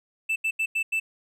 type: tone bursts at uneven times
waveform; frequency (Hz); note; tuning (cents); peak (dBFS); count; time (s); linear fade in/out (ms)
triangle; 2647; E7; +7; -21; 5; 0.29-0.36 / 0.44-0.51 / 0.59-0.66 / 0.75-0.83 / 0.92-1; 10
effects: none